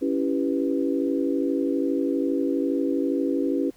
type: chord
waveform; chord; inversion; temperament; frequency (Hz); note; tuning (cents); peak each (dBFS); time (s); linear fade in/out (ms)
sine; C# half-diminished seventh; none; equal; 277.2 / 329.6 / 392 / 493.9; C#4 / E4 / G4 / B4; 0 / 0 / 0 / 0; -24 / -27 / -29 / -30; 0.01-3.71; 20
effects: pink hiss -57 dBFS RMS until 3.76 s